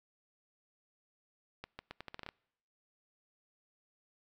accelerating click train, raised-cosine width 0.3 ms, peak -27 dBFS, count 10, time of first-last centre 1.64-2.289 s, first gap 150 ms, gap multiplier 0.8, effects noise-tail reverb RT60 0.8 s tail -26 dB re dry

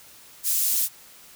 pink high-pass noise, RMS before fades -23 dBFS, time 0.43-0.89 s, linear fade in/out 50 ms, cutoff 9300 Hz, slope 12 dB/octave, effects white hiss -49 dBFS RMS until 1.35 s

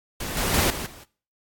pink noise with level steps, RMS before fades -31 / -25 / -21 / -32 / -45 dBFS, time 0.2-1.04 s, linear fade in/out 5 ms, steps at 0.37 / 0.54 / 0.7 / 0.86 s, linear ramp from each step 2 ms, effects noise-tail reverb RT60 0.4 s tail -19 dB re dry + AAC 64 kbps

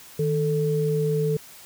sine tone pair together, 155.56 / 440 Hz, D#3 / A4, 0 / 0 cents, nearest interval octave + tritone, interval 1800 cents, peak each -23 dBFS, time 0.19-1.37 s, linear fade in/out 5 ms, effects white hiss -46 dBFS RMS until 1.65 s

